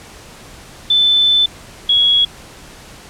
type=tone pair in turn; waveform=sine; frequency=3520 / 3338 Hz; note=A7 / G#7; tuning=0 / +8 cents; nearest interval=minor second; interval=92 cents; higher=first; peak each=-9 dBFS; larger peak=neither; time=0.9-1.46 / 1.89-2.25 s; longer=first; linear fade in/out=5 ms; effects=pink hiss -38 dBFS RMS until 3.09 s + low-pass 10000 Hz 12 dB/octave